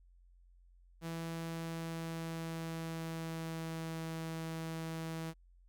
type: tone with pitch glide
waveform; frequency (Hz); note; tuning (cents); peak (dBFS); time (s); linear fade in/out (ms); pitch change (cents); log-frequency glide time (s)
sawtooth; 165.1 to 162.45; E3 to E3; +3 to -25; -35; 1.01-5.34; 50; -28; 1.3-4.04
effects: added 44 Hz sine -60 dBFS peak until 5.68 s